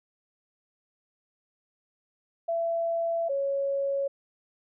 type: tone pair in turn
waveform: sine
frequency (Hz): 670 / 554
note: E5 / C#5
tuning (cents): +28 / -1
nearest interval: minor third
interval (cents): 329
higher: first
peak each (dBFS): -25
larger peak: neither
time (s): 2.48-3.29 / 3.29-4.08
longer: first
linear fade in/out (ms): 10
effects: none